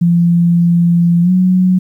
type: tone with pitch glide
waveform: sine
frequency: 171.6 to 183.92 Hz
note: F3 to F#3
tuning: -30 to -10 cents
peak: -7 dBFS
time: 0.01-1.79 s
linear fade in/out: 10 ms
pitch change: +120 cents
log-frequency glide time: 1.22-1.31 s
effects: 8-bit